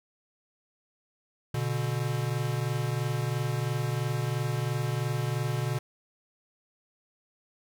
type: tone pair together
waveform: square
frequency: 121.4 / 144.37 Hz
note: B2 / D3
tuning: -29 / -29 cents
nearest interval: minor third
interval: 300 cents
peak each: -30 / -32 dBFS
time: 1.54-5.79 s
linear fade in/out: 5 ms
effects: none